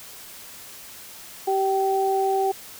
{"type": "tone pair together", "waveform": "sine", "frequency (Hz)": [387.6, 772.1], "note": ["G4", "G5"], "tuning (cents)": [-20, -26], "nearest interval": "octave", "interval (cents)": 1194, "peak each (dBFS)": -22, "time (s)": [1.47, 2.52], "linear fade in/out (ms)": 10, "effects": ["white hiss -42 dBFS RMS until 2.79 s"]}